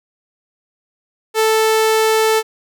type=tone; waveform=sawtooth; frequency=440 Hz; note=A4; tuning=in tune; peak=-8 dBFS; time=1.34-2.43 s; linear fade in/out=50 ms; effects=none